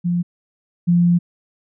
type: tone pair in turn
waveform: sine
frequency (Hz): 174.61 / 173.75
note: F3 / F3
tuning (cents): 0 / -9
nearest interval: unison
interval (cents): 9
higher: first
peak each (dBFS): -16 / -11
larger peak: second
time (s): 0.04-0.23 / 0.87-1.19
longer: second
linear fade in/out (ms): 20
effects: none